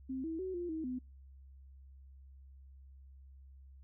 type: tone with pitch steps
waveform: sine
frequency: 262.4 / 324.2 / 374.4 / 349.5 / 318.3 / 253.2 Hz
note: C4 / E4 / F#4 / F4 / D#4 / B3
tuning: +5 / -29 / +20 / +1 / +39 / +43 cents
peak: -36 dBFS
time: 0.09-0.99 s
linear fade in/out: 10 ms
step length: 150 ms
effects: noise-tail reverb RT60 0.3 s tail -25 dB re dry + added 67 Hz sine -53 dBFS peak until 3.83 s